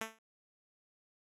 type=tone with exponential decay; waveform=5% pulse; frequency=222.3 Hz; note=A3; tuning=18 cents sharp; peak=-23 dBFS; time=0.01-0.19 s; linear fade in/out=5 ms; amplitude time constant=39 ms; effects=resampled to 32000 Hz